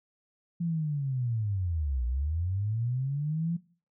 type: linear two-way sweep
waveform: sine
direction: down then up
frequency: 173.3 to 58.27 to 173.3 Hz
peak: -27 dBFS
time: 0.6-3.57 s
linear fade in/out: 10 ms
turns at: 2.05 s
effects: noise-tail reverb RT60 0.4 s tail -19 dB re dry